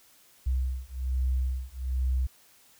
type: beating tone pair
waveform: sine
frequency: 63.6 / 64.8 Hz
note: C2 / C2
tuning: -48 / -16 cents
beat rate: 1.2 Hz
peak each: -29 dBFS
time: 0.46-2.27 s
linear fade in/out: 10 ms
effects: white hiss -59 dBFS RMS until 2.79 s